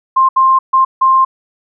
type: tone bursts at uneven times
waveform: sine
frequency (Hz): 1055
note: C6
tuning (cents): +14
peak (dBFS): -6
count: 4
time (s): 0.16-0.29 / 0.36-0.59 / 0.73-0.85 / 1.01-1.25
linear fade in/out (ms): 10
effects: none